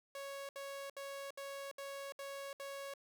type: tone bursts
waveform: sawtooth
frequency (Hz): 554.4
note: C#5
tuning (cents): 0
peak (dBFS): -40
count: 7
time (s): 0.15-2.938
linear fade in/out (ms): 2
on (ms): 340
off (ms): 68
effects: none